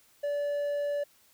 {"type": "tone", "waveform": "triangle", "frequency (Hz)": 578, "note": "D5", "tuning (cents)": -28, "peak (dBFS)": -26, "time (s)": [0.23, 1.04], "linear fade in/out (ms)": 10, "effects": ["white hiss -63 dBFS RMS until 1.33 s"]}